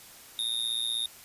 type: tone with amplitude modulation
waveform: square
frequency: 3679 Hz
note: A#7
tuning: 24 cents flat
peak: -25 dBFS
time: 0.39-1.06 s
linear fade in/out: 0 ms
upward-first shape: sine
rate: 116 Hz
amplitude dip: 90%
effects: white hiss -50 dBFS RMS until 1.24 s + resampled to 32000 Hz